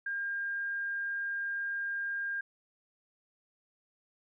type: tone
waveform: sine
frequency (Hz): 1607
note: G6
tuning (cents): +43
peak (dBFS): -32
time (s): 0.06-2.41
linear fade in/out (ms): 5
effects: none